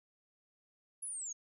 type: linear sweep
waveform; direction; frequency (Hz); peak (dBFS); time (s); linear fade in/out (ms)
sine; down; 10690 to 6350; -39; 1.02-1.33; 10
effects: none